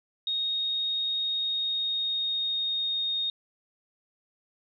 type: tone with pitch glide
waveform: sine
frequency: 3729 to 3705 Hz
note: A#7 to A#7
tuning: 0 to -11 cents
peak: -26 dBFS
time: 0.27-3.3 s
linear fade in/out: 2 ms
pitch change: -11 cents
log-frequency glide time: 1.26-3.05 s
effects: none